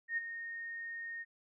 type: tone with ADSR envelope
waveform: sine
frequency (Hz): 1848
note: A#6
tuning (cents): -16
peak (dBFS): -30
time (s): 0.08-1.25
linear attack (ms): 92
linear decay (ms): 22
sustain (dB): -10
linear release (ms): 35
effects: none